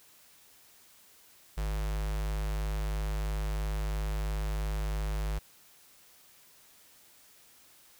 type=tone with notch filter; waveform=square; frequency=51.5 Hz; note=G#1; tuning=14 cents flat; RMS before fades=-32 dBFS; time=1.57-5.39 s; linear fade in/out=10 ms; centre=280 Hz; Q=1.5; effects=white hiss -59 dBFS RMS until 7.99 s